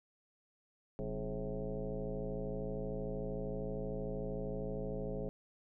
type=tone with frequency modulation; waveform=sine; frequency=196 Hz; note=G3; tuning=in tune; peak=-36 dBFS; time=0.99-5.29 s; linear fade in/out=0 ms; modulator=113 Hz; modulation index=3.5; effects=none